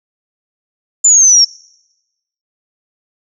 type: exponential sweep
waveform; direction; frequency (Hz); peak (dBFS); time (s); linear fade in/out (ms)
sine; down; 7180 to 5430; -4; 1.04-1.45; 10
effects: noise-tail reverb RT60 1.0 s tail -26 dB re dry